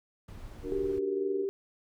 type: noise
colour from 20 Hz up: brown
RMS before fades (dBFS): -44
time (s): 0.28-0.99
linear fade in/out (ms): 5
type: chord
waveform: sine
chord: D augmented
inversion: none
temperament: equal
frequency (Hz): 293.7 / 370 / 466.2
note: D4 / F#4 / A#4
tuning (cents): 0 / 0 / 0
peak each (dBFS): -38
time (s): 0.62-1.47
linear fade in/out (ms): 50
type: tone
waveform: sine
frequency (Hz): 392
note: G4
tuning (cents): 0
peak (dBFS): -29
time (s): 0.72-1.49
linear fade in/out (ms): 0
effects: none